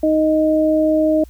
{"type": "tone pair together", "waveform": "sine", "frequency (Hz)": [311.8, 622.3], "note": ["D#4", "D#5"], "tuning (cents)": [4, 0], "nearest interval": "octave", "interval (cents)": 1196, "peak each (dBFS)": -15, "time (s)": [0.03, 1.24], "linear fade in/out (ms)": 5, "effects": ["added 60 Hz sine -38 dBFS peak until 1.29 s", "white hiss -54 dBFS RMS until 1.29 s"]}